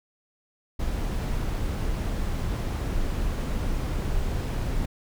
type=noise; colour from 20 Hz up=brown; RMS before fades=-27 dBFS; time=0.79-4.86 s; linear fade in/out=10 ms; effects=none